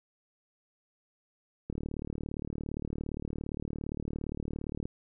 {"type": "click train", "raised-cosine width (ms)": 3, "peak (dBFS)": -23, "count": 119, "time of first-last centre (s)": [1.7, 4.855], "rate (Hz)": 37.4, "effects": []}